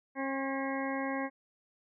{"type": "harmonic tone with a mistuned harmonic", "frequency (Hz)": 270, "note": "C#4", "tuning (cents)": -45, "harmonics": [1, 2, 3, 4, 6, 7, 8], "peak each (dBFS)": [-35, -38, -40, -41, -43, -43, -44], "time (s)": [0.15, 1.3], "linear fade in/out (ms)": 50, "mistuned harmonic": 7, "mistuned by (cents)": 28, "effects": []}